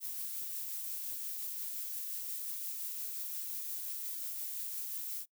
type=noise with tremolo; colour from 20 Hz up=violet; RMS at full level=-39 dBFS; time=0-5.26 s; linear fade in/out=50 ms; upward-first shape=triangle; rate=5.7 Hz; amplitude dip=25%; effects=noise-tail reverb RT60 0.1 s tail -22 dB re dry